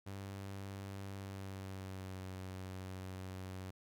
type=tone with pitch glide; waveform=sawtooth; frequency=98 to 93.74 Hz; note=G2 to F#2; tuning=0 to +23 cents; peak=-40 dBFS; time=0.06-3.71 s; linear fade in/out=10 ms; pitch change=-77 cents; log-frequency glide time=1.16-2.24 s; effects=none